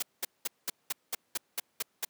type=noise bursts; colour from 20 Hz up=white; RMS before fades=-32 dBFS; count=10; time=0-2.05 s; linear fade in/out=5 ms; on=25 ms; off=200 ms; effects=pink hiss -73 dBFS RMS until 2.09 s + high-pass 200 Hz 12 dB/octave